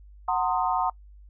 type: chord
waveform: sine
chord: C half-diminished seventh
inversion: second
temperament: equal with one note detuned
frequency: 740 / 913.7 / 1046.5 / 1244.5 Hz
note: Gb5 / Bb5 / C6 / Eb6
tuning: 0 / -35 / 0 / 0 cents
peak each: -26 / -27 / -29 / -31 dBFS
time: 0.28-0.9 s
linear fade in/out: 5 ms
effects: noise-tail reverb RT60 0.1 s tail -24 dB re dry + added 50 Hz sine -46 dBFS peak until 1.29 s